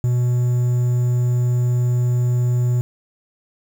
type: tone with quantisation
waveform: triangle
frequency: 122.9 Hz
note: B2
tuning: 8 cents flat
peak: -13 dBFS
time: 0.04-2.81 s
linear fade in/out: 0 ms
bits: 7
effects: none